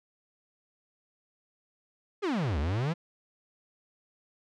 45% pulse exponential two-way sweep, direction down then up, 440 to 68.3 to 177.4 Hz, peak -27 dBFS, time 2.22-2.94 s, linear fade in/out 20 ms, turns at 2.59 s, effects low-pass 4000 Hz 12 dB/octave

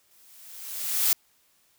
blue noise with exponential growth, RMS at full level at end -20 dBFS, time 0.11-1.13 s, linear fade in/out 2 ms, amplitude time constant 220 ms, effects white hiss -65 dBFS RMS until 1.78 s

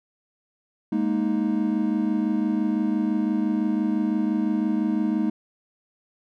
triangle chord, Ab suspended second, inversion none, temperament just, 207.7 / 233.6 / 311.5 Hz, Ab3 / Bb3 / Eb4, 0 / +4 / +2 cents, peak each -23 / -24 / -23 dBFS, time 0.92-5.3 s, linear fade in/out 5 ms, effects none

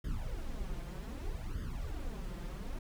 brown noise with flanger, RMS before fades -39 dBFS, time 0.04-2.79 s, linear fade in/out 5 ms, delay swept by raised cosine 0.6 to 5.8 ms, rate 0.64 Hz, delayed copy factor +0.9, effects none

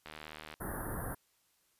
click train, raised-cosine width 0.3 ms, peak -29 dBFS, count 38, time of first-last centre 0.06-0.54 s, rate 77.1 Hz
pink band-stop noise, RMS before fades -39 dBFS, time 0.6-1.15 s, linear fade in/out 10 ms, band 1800 to 9500 Hz, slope 96 dB/octave
effects white hiss -73 dBFS RMS until 1.79 s + resampled to 32000 Hz

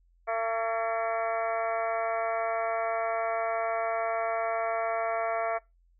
harmonic tone with a mistuned harmonic, 226.1 Hz, A3, 47 cents sharp, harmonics 2 / 3 / 4 / 5 / 6 / 7 / 8 / 9 / 10, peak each -37 / -29 / -40 / -36 / -37 / -46 / -44 / -44 / -42 dBFS, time 0.27-5.59 s, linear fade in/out 20 ms, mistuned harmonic 7, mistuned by +84 cents, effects noise-tail reverb RT60 0.2 s tail -21 dB re dry + added 43 Hz sine -61 dBFS peak until 5.99 s

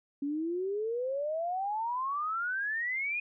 sine exponential sweep, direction up, 277.2 to 2489 Hz, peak -30 dBFS, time 0.22-3.2 s, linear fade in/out 5 ms, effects none

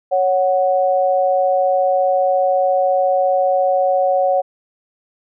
sine tone pair together, 554.4 / 740 Hz, C#5 / F#5, 0 / 0 cents, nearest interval perfect fourth, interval 500 cents, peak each -15 / -16 dBFS, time 0.11-4.42 s, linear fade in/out 20 ms, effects none

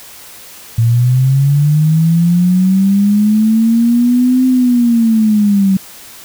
sine linear two-way sweep, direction up then down, 113 to 258.3 to 189.3 Hz, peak -7 dBFS, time 0.78-5.77 s, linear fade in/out 5 ms, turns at 4.46 s, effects white hiss -35 dBFS RMS until 6.24 s

